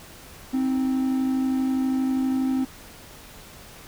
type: tone pair together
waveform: triangle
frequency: 261.6 / 314 Hz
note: C4 / D#4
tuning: 0 / +16 cents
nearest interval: minor third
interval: 316 cents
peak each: -19 / -30 dBFS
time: 0.53-2.65 s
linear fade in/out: 10 ms
effects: pink hiss -45 dBFS RMS until 3.87 s